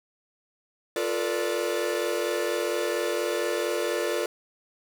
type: chord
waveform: 45% pulse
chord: B half-diminished seventh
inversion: second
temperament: equal with one note detuned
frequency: 349.2 / 440 / 484.3 / 587.3 Hz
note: F4 / A4 / B4 / D5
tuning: 0 / 0 / -34 / 0 cents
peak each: -31 dBFS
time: 0.96-4.26 s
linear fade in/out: 2 ms
effects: none